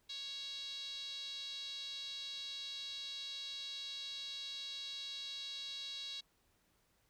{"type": "tone with band-pass filter", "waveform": "5% pulse", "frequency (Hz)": 554.4, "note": "C#5", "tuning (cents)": 0, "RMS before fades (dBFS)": -45, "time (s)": [0.09, 6.21], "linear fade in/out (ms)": 10, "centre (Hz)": 3900, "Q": 6, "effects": ["pink hiss -75 dBFS RMS until 7.09 s"]}